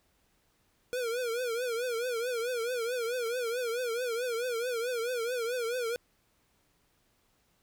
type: tone with vibrato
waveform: square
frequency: 479.3 Hz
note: A#4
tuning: 48 cents sharp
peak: -31 dBFS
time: 0.93-5.96 s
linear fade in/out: 0 ms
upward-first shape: triangle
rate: 4.6 Hz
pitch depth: 130 cents each way
effects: pink hiss -71 dBFS RMS until 7.62 s